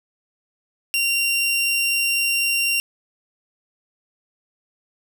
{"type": "tone", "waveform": "sawtooth", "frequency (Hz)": 2764, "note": "F7", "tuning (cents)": -19, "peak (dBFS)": -15, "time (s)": [0.94, 2.8], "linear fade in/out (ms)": 0, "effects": []}